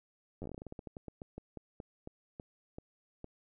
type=slowing click train; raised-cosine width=2 ms; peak=-30 dBFS; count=24; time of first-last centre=0.42-3.244 s; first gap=10 ms; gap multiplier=1.19; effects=none